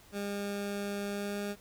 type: tone with pitch glide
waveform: 20% pulse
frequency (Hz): 202.1 to 203.7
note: G#3 to G#3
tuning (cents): -47 to -33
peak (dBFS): -29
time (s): 0.12-1.56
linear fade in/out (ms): 50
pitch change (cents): +14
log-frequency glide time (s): 1.07-1.41
effects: pink hiss -58 dBFS RMS until 1.6 s